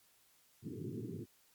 pink band-pass noise, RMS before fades -43 dBFS, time 0.62-1.26 s, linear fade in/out 50 ms, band 100 to 430 Hz, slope 96 dB/octave, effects white hiss -69 dBFS RMS until 1.54 s + MP3 96 kbps

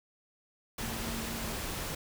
sine tone in noise, 227.2 Hz, A#3, 44 cents flat, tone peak -41 dBFS, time 0.82-1.54 s, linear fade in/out 5 ms, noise pink, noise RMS -37 dBFS, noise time 0.78-1.95 s, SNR -7 dB, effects none

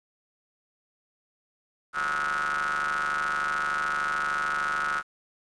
40% pulse ring-modulated tone, 73.42 Hz, D2, in tune, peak -22 dBFS, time 1.93-5.03 s, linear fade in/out 50 ms, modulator 1370 Hz, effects resampled to 22050 Hz + 10-bit

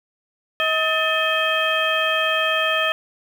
harmonic tone with a mistuned harmonic, 636 Hz, D#5, 38 cents sharp, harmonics 1 / 2 / 3 / 4 / 5, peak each -24 / -24 / -24 / -24 / -24 dBFS, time 0.6-2.92 s, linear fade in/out 0 ms, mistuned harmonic 3, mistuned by -120 cents, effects 7-bit

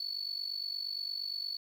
sine tone with amplitude modulation, 4435 Hz, C#8, in tune, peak -30 dBFS, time 0-1.57 s, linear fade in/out 5 ms, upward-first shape sine, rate 48.6 Hz, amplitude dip 85%, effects tanh soft clip ceiling -29 dBFS + 10-bit

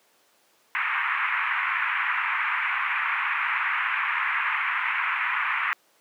white band-pass noise, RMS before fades -26 dBFS, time 0.75-5.73 s, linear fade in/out 0 ms, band 960 to 2400 Hz, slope 48 dB/octave, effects pink hiss -62 dBFS RMS until 6 s + high-pass 400 Hz 12 dB/octave

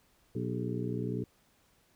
harmonic tone with a mistuned harmonic, 60.8 Hz, B1, 26 cents flat, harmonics 2 / 3 / 4 / 5 / 6 / 7, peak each -36 / -38 / -39 / -40 / -41 / -41 dBFS, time 0.35-1.24 s, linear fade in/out 5 ms, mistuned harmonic 6, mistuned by +95 cents, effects pink hiss -68 dBFS RMS until 1.95 s

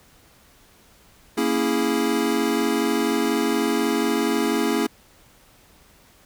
square chord, A# half-diminished seventh, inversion none, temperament equal, 233.1 / 277.2 / 329.6 / 415.3 Hz, A#3 / C#4 / E4 / G#4, 0 / 0 / 0 / 0 cents, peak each -26 dBFS, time 1.37-4.87 s, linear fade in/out 10 ms, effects pink hiss -54 dBFS RMS until 6.25 s

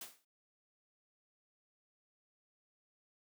white noise with exponential decay, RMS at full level -43 dBFS, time 0.01-0.25 s, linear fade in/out 5 ms, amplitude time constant 51 ms, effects high-pass 200 Hz 12 dB/octave

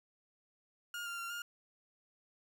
30% pulse tone with pitch steps, 1421 / 1393 / 1379 / 1414 Hz, F6 / F6 / F6 / F6, +30 / -5 / -22 / +21 cents, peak -37 dBFS, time 0.94-1.42 s, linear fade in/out 2 ms, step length 120 ms, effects none

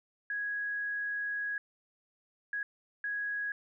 sine tone bursts at uneven times, 1661.2 Hz, G#6, in tune, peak -32 dBFS, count 3, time 0.3-1.58 / 2.53-2.63 / 3.04-3.52 s, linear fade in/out 2 ms, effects none

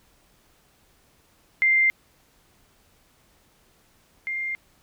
sine tone pair in turn, 2094 / 2109 Hz, C7 / C7, +1 / +13 cents, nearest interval unison, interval 12 cents, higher second, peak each -16 / -26 dBFS, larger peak first, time 1.62-1.9 / 4.27-4.55 s, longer neither, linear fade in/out 0 ms, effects pink hiss -61 dBFS RMS until 4.82 s

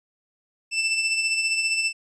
sawtooth tone with tremolo, 2657 Hz, E7, 13 cents sharp, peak -16 dBFS, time 0.71-1.93 s, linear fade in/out 50 ms, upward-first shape sine, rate 15 Hz, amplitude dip 45%, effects resampled to 22050 Hz

